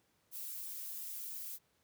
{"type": "noise with flanger", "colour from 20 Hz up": "violet", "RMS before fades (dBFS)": -44, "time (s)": [0.31, 1.59], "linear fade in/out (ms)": 50, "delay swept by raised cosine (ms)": [1.6, 4.5], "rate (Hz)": 2.9, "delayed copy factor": 0.9, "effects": ["pink hiss -75 dBFS RMS until 1.83 s", "high-pass 80 Hz 12 dB/octave"]}